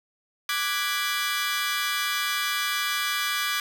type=chord; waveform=20% pulse; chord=G# half-diminished seventh; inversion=second; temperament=equal; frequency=1174.7 / 1480 / 1661.2 / 1975.5 Hz; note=D6 / F#6 / G#6 / B6; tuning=0 / 0 / 0 / 0 cents; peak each=-24 / -28 / -25 / -27 dBFS; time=0.49-3.6 s; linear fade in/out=2 ms; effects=none